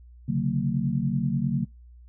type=tone cluster; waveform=sine; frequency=135.2 / 145.4 / 184 / 226.9 Hz; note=C#3 / D3 / F#3 / A#3; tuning=-43 / -17 / -9 / -47 cents; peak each=-28 dBFS; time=0.28-1.65 s; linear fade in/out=10 ms; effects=noise-tail reverb RT60 0.2 s tail -26 dB re dry + added 60 Hz sine -46 dBFS peak until 2.08 s